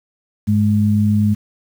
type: tone pair together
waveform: sine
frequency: 102.19 / 210 Hz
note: G#2 / G#3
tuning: -27 / +19 cents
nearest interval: octave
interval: 1246 cents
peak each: -15 / -14 dBFS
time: 0.47-1.35 s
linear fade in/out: 20 ms
effects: 7-bit